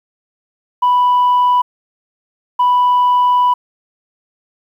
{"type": "tone pair in turn", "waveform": "sine", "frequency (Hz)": [987.8, 987.8], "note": ["B5", "B5"], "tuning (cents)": [0, 0], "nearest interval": "unison", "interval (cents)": 0, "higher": "neither", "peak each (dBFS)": -7, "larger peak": "neither", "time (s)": [[0.82, 1.62], [2.59, 3.54]], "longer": "second", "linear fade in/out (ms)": 10, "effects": ["tanh soft clip ceiling -7 dBFS", "8-bit"]}